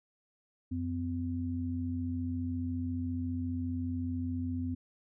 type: tone pair together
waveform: sine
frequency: 89.8 / 255 Hz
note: F2 / C4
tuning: +49 / -44 cents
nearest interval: octave + tritone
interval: 1807 cents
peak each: -35 / -34 dBFS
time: 0.71-4.75 s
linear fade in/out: 10 ms
effects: none